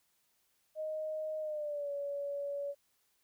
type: tone with pitch glide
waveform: sine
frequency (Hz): 622.3 to 567.4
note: D#5 to C#5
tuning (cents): 0 to +40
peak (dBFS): -35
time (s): 0.75-2.75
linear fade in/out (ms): 50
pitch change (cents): -160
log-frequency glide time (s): 1.4-1.91
effects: white hiss -75 dBFS RMS until 3.23 s